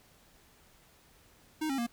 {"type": "tone with pitch steps", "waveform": "square", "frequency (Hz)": [311.1, 270.8, 235.8], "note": ["D#4", "C#4", "A#3"], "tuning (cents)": [0, -40, 20], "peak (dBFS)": -31, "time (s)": [1.61, 1.868], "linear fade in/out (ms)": 10, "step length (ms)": 86, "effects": ["pink hiss -62 dBFS RMS until 1.92 s"]}